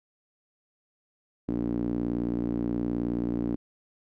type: tone with band-pass filter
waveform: sawtooth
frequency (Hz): 58.9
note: A#1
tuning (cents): +19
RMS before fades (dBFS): -29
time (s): 1.48-3.56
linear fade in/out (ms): 5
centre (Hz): 280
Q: 3.8
effects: none